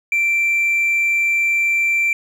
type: tone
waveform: triangle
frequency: 2349 Hz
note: D7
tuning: in tune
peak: -12 dBFS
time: 0.12-2.13 s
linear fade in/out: 2 ms
effects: tanh soft clip ceiling -9 dBFS